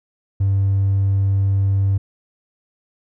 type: tone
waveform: triangle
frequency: 98 Hz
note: G2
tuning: in tune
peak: -11 dBFS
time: 0.4-1.98 s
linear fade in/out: 10 ms
effects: tanh soft clip ceiling -10 dBFS